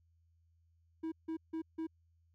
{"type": "tone bursts", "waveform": "triangle", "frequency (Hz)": 322.7, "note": "E4", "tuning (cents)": -37, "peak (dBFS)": -34, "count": 4, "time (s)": [1.03, 1.87], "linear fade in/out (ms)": 10, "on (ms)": 90, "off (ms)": 160, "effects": ["added 83 Hz sine -68 dBFS peak until 2.34 s"]}